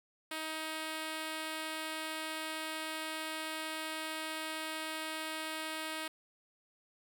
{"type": "tone", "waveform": "5% pulse", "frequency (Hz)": 315.5, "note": "D#4", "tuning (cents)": 24, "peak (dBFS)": -26, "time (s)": [0.31, 6.08], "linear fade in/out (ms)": 5, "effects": []}